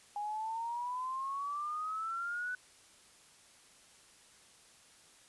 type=exponential sweep; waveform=sine; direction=up; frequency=819 to 1500 Hz; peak=-35 dBFS; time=0.16-2.55 s; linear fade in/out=2 ms; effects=white hiss -61 dBFS RMS until 5.28 s + resampled to 24000 Hz